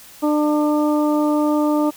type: harmonic tone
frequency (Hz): 299.5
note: D4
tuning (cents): +34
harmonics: 1 / 2 / 3 / 4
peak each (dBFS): -16 / -22 / -26 / -28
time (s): 0.22-1.91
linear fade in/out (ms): 20
effects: white hiss -43 dBFS RMS until 1.96 s